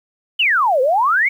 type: exponential two-way sweep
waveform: sine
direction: down then up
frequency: 3118 to 491.7 to 2284 Hz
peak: -12 dBFS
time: 0.39-1.29 s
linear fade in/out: 10 ms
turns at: 0.81 s
effects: 8-bit